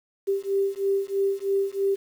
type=beating tone pair; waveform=sine; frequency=392 / 395.1 Hz; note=G4 / G4; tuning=0 / +14 cents; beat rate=3.1 Hz; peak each=-25 dBFS; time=0.27-1.96 s; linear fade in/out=20 ms; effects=8-bit